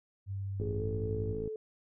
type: tone with vibrato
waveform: sine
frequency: 98 Hz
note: G2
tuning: in tune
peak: -34 dBFS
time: 0.26-1.37 s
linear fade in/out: 50 ms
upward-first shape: triangle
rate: 15 Hz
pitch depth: 8 cents each way
type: click train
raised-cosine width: 3 ms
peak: -27 dBFS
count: 49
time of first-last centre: 0.6-1.476 s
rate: 54.8 Hz
type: tone with pitch glide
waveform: sine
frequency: 415.3 to 435.2 Hz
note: G#4 to A4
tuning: 0 to -19 cents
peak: -36 dBFS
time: 0.61-1.56 s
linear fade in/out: 2 ms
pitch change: +81 cents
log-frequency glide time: 0.76-0.83 s
effects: none